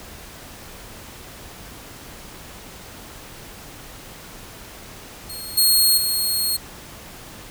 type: tone with level steps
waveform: 15% pulse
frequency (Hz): 4280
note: C8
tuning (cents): +38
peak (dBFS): -25 / -7 / -13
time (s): 5.29-6.57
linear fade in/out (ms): 10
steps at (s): 5.57 / 5.97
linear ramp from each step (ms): 10
effects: pink hiss -40 dBFS RMS until 7.5 s